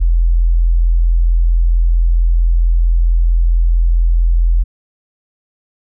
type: tone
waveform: sine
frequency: 42.24 Hz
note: E1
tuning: 43 cents sharp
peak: -8 dBFS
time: 0-4.64 s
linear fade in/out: 20 ms
effects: none